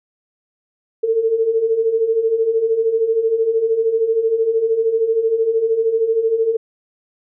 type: beating tone pair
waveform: sine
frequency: 440 / 453 Hz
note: A4 / A#4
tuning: 0 / -50 cents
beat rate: 13 Hz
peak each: -21 / -15 dBFS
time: 1.03-6.57 s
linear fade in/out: 10 ms
effects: none